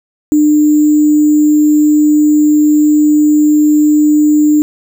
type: tone with sample-and-hold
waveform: sine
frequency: 300.5 Hz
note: D4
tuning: 40 cents sharp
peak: -5 dBFS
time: 0.32-4.62 s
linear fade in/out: 0 ms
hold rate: 7350 Hz
effects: none